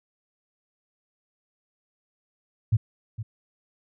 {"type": "tone with echo", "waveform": "sine", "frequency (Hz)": 110, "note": "A2", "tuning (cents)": 0, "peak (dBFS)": -16, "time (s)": [2.72, 2.77], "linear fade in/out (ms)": 10, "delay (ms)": 460, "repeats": 1, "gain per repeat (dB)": -13, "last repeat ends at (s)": 3.23, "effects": []}